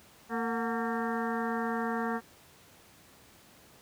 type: harmonic tone with a mistuned harmonic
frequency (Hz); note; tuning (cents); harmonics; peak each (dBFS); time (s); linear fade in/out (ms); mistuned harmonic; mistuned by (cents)
228.6; A#3; -34; 1 / 2 / 3 / 4 / 5 / 6 / 7 / 8; -33 / -36 / -38 / -39 / -40 / -41 / -41 / -42; 0.29-2.21; 50; 3; +100
effects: pink hiss -57 dBFS RMS until 3.81 s + high-pass 80 Hz 12 dB/octave